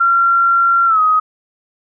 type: tone with pitch glide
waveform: sine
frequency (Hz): 1372 to 1258.1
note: F6 to D#6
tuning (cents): -31 to +19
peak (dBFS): -9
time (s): 0-1.2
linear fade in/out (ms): 10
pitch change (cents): -150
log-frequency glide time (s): 0.86-1
effects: none